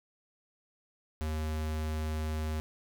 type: tone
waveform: square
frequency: 77.78 Hz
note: D#2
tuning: in tune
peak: -32 dBFS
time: 1.21-2.6 s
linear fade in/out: 0 ms
effects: none